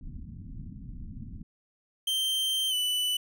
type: low-pass noise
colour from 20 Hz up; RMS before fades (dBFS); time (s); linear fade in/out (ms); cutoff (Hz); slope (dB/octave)
pink; -41; 0.01-1.43; 2; 260; 48
type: tone with pitch glide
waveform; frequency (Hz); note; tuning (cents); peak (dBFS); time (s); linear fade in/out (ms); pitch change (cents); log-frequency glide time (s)
45% pulse; 3136 to 2982; G7 to F#7; 0 to +13; -26; 2.07-3.17; 5; -87; 2.69-2.74
effects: none